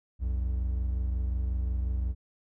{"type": "tone pair together", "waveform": "triangle", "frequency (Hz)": [61.74, 87.31], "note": ["B1", "F2"], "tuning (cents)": [0, 0], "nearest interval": "tritone", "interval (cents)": 600, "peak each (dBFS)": [-25, -35], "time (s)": [0.19, 2.15], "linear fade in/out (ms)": 50, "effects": []}